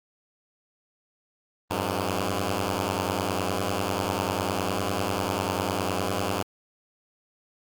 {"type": "beating tone pair", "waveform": "5% pulse", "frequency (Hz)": [90.8, 100.8], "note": ["F#2", "G2"], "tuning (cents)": [-32, 49], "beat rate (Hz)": 10, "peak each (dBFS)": -17, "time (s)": [1.7, 6.43], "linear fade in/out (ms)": 10, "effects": ["Opus 24 kbps"]}